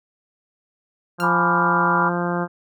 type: harmonic tone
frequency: 174.61 Hz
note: F3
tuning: in tune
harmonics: 1 / 2 / 3 / 4 / 5 / 6 / 7 / 8 / 9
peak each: -24 / -27 / -29 / -30 / -31 / -32 / -32 / -33 / -34 dBFS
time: 1.18-2.48 s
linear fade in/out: 50 ms
type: tone with exponential decay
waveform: sawtooth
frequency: 1391 Hz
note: F6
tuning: 7 cents flat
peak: -22 dBFS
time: 1.2-1.33 s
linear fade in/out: 0 ms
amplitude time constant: 27 ms
type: chord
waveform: sine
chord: G# diminished seventh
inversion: none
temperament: equal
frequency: 830.6 / 987.8 / 1174.7 / 1396.9 Hz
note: G#5 / B5 / D6 / F6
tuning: 0 / 0 / 0 / 0 cents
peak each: -27 / -21 / -23 / -23 dBFS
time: 1.22-2.1 s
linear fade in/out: 20 ms
effects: none